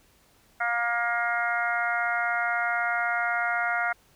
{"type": "harmonic tone", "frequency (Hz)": 236.1, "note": "A#3", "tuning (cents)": 22, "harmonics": [3, 4, 5, 6, 7, 8, 9], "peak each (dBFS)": [-29, -39, -37, -27, -38, -34, -33], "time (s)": [0.6, 3.93], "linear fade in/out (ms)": 10, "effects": ["pink hiss -61 dBFS RMS until 4.15 s"]}